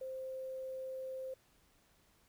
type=tone with quantisation; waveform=sine; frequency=523.3 Hz; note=C5; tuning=in tune; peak=-40 dBFS; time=0.01-1.34 s; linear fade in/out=5 ms; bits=11; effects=pink hiss -70 dBFS RMS until 2.28 s